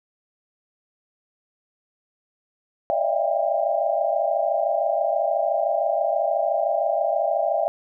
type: tone cluster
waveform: sine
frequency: 575 / 628 / 662 / 688 / 797 Hz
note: D5 / D#5 / E5 / F5 / G5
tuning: -37 / +16 / +7 / -26 / +28 cents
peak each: -26 dBFS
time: 2.9-7.68 s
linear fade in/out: 0 ms
effects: none